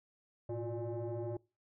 sine tone with frequency modulation, 124.1 Hz, B2, 9 cents sharp, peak -35 dBFS, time 0.49-1.37 s, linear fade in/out 5 ms, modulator 235 Hz, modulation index 2.1, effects noise-tail reverb RT60 0.3 s tail -24 dB re dry + tanh soft clip ceiling -32 dBFS

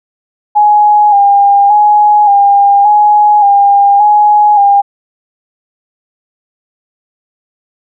sine tone with vibrato, 820 Hz, G#5, 22 cents flat, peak -3 dBFS, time 0.55-4.82 s, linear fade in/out 20 ms, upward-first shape square, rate 0.87 Hz, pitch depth 34 cents each way, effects none

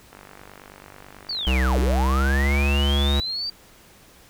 click train, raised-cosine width 0.5 ms, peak -27 dBFS, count 125, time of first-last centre 0.13-2.65 s, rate 49.2 Hz
sine linear two-way sweep, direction down then up, 4699 to 277.2 to 4699 Hz, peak -25 dBFS, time 1.29-3.5 s, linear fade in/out 5 ms, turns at 1.79 s
square tone with pitch glide, 64.6 to 70.45 Hz, C2 to C#2, -21 to +29 cents, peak -19 dBFS, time 1.47-3.2 s, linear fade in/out 0 ms, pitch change +150 cents, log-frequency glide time 1.93-2.54 s
effects pink hiss -51 dBFS RMS until 4.29 s

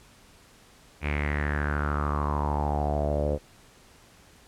sawtooth tone with low-pass filter sweep, 73.42 Hz, D2, in tune, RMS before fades -27 dBFS, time 1.01-3.39 s, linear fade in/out 50 ms, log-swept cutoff 2400 to 520 Hz, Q 6.5, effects pink hiss -55 dBFS RMS until 4.47 s + low-pass 11000 Hz 12 dB/octave

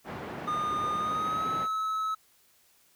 pink band-pass noise, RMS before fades -39 dBFS, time 0.04-1.68 s, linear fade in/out 50 ms, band 140 to 1700 Hz, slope 12 dB/octave
triangle tone with pitch glide, 1221 to 1293.6 Hz, D#6 to E6, -33 to -33 cents, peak -26 dBFS, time 0.47-2.15 s, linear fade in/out 10 ms, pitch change +100 cents, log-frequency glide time 0.96-1.52 s
effects white hiss -64 dBFS RMS until 2.95 s

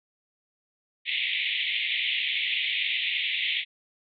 pink band-pass noise, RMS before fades -28 dBFS, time 1.05-3.65 s, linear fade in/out 50 ms, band 2000 to 3700 Hz, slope 96 dB/octave, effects none

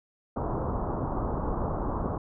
pink low-pass noise, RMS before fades -30 dBFS, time 0.36-2.18 s, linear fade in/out 5 ms, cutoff 1200 Hz, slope 48 dB/octave, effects none

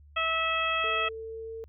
harmonic tone, 650 Hz, E5, 24 cents flat, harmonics 1 / 2 / 3 / 4 / 5, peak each -35 / -29 / -35 / -30 / -34 dBFS, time 0.16-1.09 s, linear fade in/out 10 ms
sine tone with pitch glide, 443.3 to 450 Hz, A4 to A4, +13 to +39 cents, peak -36 dBFS, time 0.84-1.64 s, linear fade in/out 0 ms, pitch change +26 cents, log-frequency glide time 0.95-1.53 s
effects added 73 Hz sine -51 dBFS peak until 1.68 s

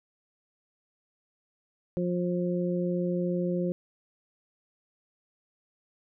harmonic tone, 177.3 Hz, F3, 26 cents sharp, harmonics 1 / 2 / 3, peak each -28 / -31 / -33 dBFS, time 1.97-3.72 s, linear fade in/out 0 ms, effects none

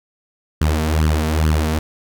sawtooth tone with flanger, 77.78 Hz, D#2, in tune, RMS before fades -17 dBFS, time 0.61-1.79 s, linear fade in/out 5 ms, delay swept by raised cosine 0.63 to 4.53 ms, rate 2.3 Hz, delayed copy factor +0.8, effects none

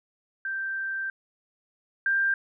sine tone pair in turn, 1568 / 1586.2 Hz, G6 / G6, 0 / +20 cents, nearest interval unison, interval 20 cents, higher second, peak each -28 / -21 dBFS, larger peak second, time 0.45-1.1 / 2.06-2.34 s, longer first, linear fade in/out 2 ms, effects none

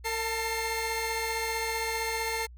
sawtooth tone cluster, 452.7 / 890 / 2124 Hz, A4 / A5 / C7, +49 / +20 / +25 cents, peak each -30 dBFS, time 0.04-2.47 s, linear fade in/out 20 ms, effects added 60 Hz sine -45 dBFS peak until 2.57 s

